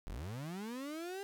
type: linear sweep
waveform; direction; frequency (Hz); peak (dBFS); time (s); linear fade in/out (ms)
35% pulse; up; 30.93 to 403.3; -39; 0.07-1.23; 0
effects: none